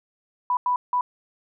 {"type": "tone bursts at uneven times", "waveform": "sine", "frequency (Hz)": 989, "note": "B5", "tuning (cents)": 2, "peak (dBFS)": -19, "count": 3, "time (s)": [[0.5, 0.57], [0.66, 0.76], [0.93, 1.01]], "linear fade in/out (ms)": 2, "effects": []}